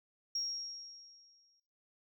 sine tone with exponential decay, 5588 Hz, F8, in tune, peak -31 dBFS, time 0.35-1.6 s, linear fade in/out 5 ms, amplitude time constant 270 ms, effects noise-tail reverb RT60 0.8 s tail -23 dB re dry + tanh soft clip ceiling -28 dBFS

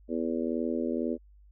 harmonic tone, 82 Hz, E2, 9 cents flat, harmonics 3 / 4 / 5 / 6 / 7, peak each -31 / -33 / -35 / -37 / -38 dBFS, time 0.08-1.18 s, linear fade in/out 50 ms, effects added 50 Hz sine -53 dBFS peak until 1.51 s

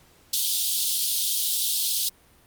pink high-pass noise, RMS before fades -24 dBFS, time 0.33-2.09 s, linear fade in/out 5 ms, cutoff 3300 Hz, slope 48 dB/octave, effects pink hiss -57 dBFS RMS until 2.46 s + Opus 48 kbps

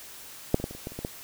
clicks, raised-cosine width 2 ms, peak -6 / -22 / -16 / -26 / -28 / -20 / -30 / -21 / -16 dBFS, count 9, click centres 0.544 / 0.6 / 0.641 / 0.71 / 0.75 / 0.871 / 0.92 / 0.99 / 1.049 s, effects white hiss -45 dBFS RMS until 1.23 s

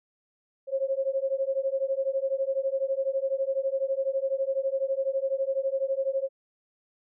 sine beating tone pair, 533 / 545 Hz, C5 / C#5, +32 / -29 cents, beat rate 12 Hz, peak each -28 dBFS, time 0.67-6.29 s, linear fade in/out 50 ms, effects none

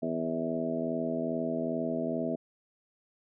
harmonic tone with a mistuned harmonic, 82.41 Hz, E2, in tune, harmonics 2 / 3 / 4 / 5 / 6 / 7 / 8, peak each -40 / -33 / -38 / -38 / -41 / -43 / -34 dBFS, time 0.02-2.36 s, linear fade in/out 10 ms, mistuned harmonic 8, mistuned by -27 cents, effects none

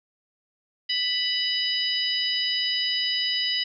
harmonic tone with a mistuned harmonic, 991 Hz, B5, 6 cents sharp, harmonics 2 / 3 / 4 / 5, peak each -32 / -26 / -32 / -27 dBFS, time 0.89-3.64 s, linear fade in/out 10 ms, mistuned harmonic 4, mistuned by -37 cents, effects none

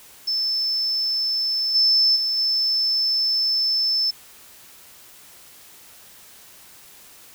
sine tone with level steps, 5274 Hz, E8, in tune, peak -20 / -14 / -20 / -18 dBFS, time 0.27-4.11 s, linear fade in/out 10 ms, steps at 1.74 / 2.15 / 2.37 s, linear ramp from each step 20 ms, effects white hiss -47 dBFS RMS until 7.34 s

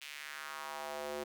square tone with high-pass filter sweep, 73.42 Hz, D2, in tune, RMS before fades -43 dBFS, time 0.01-1.24 s, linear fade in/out 10 ms, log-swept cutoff 2700 to 400 Hz, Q 2.1, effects none

